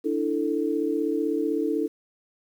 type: chord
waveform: sine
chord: D suspended second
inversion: none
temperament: equal with one note detuned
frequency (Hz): 293.7 / 329.6 / 442.3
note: D4 / E4 / A4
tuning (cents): 0 / 0 / +9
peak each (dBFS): -27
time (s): 0.04-1.88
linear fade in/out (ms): 20
effects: 9-bit